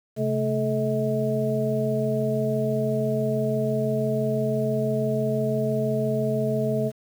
sine tone cluster, 132.8 / 218.8 / 432.1 / 640 Hz, C3 / A3 / A4 / D#5, +26 / -9 / -31 / +49 cents, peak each -27 dBFS, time 0.16-6.92 s, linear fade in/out 50 ms, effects 8-bit

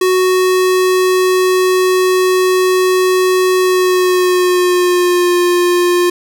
square tone with pitch glide, 370 to 353.7 Hz, F#4 to F4, 0 to +22 cents, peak -10 dBFS, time 0.01-6.1 s, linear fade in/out 5 ms, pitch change -78 cents, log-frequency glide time 3.58-5.36 s, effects none

